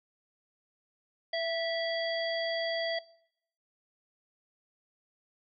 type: harmonic tone with a mistuned harmonic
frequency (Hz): 665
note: E5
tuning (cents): +15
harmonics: 1 / 3 / 5 / 7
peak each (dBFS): -31 / -36 / -38 / -39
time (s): 1.33-2.99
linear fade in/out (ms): 5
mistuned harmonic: 3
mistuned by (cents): -29
effects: noise-tail reverb RT60 0.7 s tail -21 dB re dry